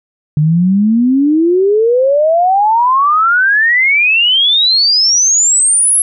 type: exponential sweep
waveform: sine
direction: up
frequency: 146.83 to 11175 Hz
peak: -7 dBFS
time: 0.37-6.02 s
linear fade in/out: 2 ms
effects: none